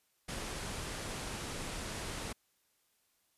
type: low-pass noise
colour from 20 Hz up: pink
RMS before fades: -41 dBFS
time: 0.28-2.33 s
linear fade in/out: 10 ms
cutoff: 11000 Hz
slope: 48 dB/octave
effects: white hiss -75 dBFS RMS until 3.37 s + resampled to 32000 Hz